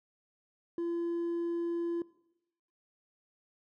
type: tone with hard clipping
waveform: sine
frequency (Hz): 340.4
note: F4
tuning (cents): -44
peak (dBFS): -32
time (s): 0.78-2.02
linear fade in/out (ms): 2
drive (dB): 2
effects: noise-tail reverb RT60 0.9 s tail -20 dB re dry